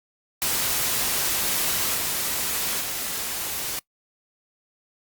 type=noise with level steps; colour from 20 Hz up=white; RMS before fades=-24 / -26 / -29 dBFS; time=0.42-3.79 s; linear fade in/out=0 ms; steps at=1.94 / 2.8 s; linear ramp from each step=10 ms; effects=noise-tail reverb RT60 0.1 s tail -23 dB re dry + Opus 48 kbps